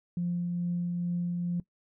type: tone with tremolo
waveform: sine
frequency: 174.61 Hz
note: F3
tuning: in tune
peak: -26 dBFS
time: 0.17-1.6 s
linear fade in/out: 2 ms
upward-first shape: triangle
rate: 2.3 Hz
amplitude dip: 25%
effects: noise-tail reverb RT60 0.1 s tail -20 dB re dry + tanh soft clip ceiling -22 dBFS